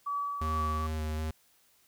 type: tone with tremolo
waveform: sine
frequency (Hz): 1144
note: D6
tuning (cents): -46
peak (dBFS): -29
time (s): 0.06-0.87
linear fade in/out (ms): 10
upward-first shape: triangle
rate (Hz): 2.3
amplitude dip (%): 45
type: tone with vibrato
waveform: square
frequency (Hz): 78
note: D#2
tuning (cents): +5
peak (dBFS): -32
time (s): 0.41-1.31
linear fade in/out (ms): 5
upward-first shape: square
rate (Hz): 2.6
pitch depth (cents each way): 12
effects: white hiss -66 dBFS RMS until 1.87 s